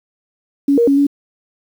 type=tone with pitch steps; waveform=sine; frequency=281 / 470.3 / 278.5 / 283.8 Hz; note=C#4 / A#4 / C#4 / C#4; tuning=+24 / +15 / +8 / +41 cents; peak=-9 dBFS; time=0.68-1.068 s; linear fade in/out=5 ms; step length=97 ms; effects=7-bit